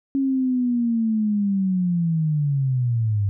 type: linear sweep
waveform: sine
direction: down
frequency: 274.6 to 98 Hz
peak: -18 dBFS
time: 0.15-3.29 s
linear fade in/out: 0 ms
effects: none